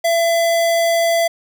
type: tone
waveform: square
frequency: 672 Hz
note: E5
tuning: 33 cents sharp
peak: -14 dBFS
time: 0.04-1.28 s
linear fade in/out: 10 ms
effects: none